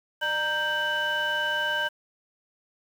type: tone cluster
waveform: sine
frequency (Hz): 599 / 929 / 1569 / 2979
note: D5 / A#5 / G6 / F#7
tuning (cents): +34 / -6 / +1 / +11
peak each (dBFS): -32 / -31 / -25 / -30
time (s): 0.21-1.89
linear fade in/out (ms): 20
effects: tanh soft clip ceiling -19 dBFS + 8-bit